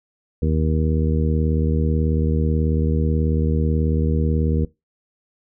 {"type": "harmonic tone", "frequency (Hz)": 78.3, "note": "D#2", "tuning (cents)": 11, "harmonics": [1, 2, 3, 4, 5, 6], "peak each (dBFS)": [-19, -22, -25, -31, -31, -28], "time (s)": [0.42, 4.65], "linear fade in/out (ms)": 5, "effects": ["noise-tail reverb RT60 0.2 s tail -19 dB re dry"]}